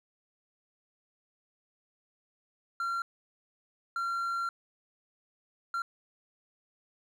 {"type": "tone bursts at uneven times", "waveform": "triangle", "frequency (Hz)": 1373, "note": "F6", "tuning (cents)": -30, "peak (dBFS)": -28, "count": 3, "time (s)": [[2.8, 3.02], [3.96, 4.49], [5.74, 5.82]], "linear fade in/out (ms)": 2, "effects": []}